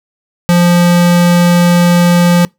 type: tone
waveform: square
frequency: 174.61 Hz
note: F3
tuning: in tune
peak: -6 dBFS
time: 0.49-2.45 s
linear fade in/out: 0 ms
effects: noise-tail reverb RT60 0.2 s tail -26 dB re dry